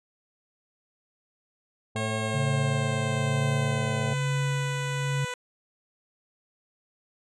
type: harmonic tone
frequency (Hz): 110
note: A2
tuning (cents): 0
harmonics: 1 / 2 / 4 / 5 / 6 / 7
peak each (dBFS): -31 / -34 / -37 / -38 / -39 / -39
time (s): 1.95-4.14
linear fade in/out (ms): 10
type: tone with pitch glide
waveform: 10% pulse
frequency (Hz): 541 to 496.1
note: C#5 to B4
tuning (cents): -42 to +8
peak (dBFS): -23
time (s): 1.96-5.34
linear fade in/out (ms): 2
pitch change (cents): -150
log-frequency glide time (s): 2.17-4.52
type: tone with tremolo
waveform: sine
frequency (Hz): 138.59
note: C#3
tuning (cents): 0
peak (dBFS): -24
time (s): 2.34-5.25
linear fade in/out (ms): 5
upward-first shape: sine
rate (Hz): 1.1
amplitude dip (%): 45
effects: resampled to 24000 Hz